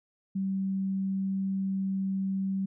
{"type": "tone", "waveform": "sine", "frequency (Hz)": 192.8, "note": "G3", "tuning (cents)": -28, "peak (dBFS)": -27, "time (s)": [0.35, 2.66], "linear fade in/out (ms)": 10, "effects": []}